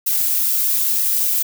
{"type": "noise with flanger", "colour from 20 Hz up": "violet", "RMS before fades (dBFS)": -18, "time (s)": [0.06, 1.43], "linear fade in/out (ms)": 10, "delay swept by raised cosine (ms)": [1.5, 5.2], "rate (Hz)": 2.1, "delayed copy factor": 0.65, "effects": []}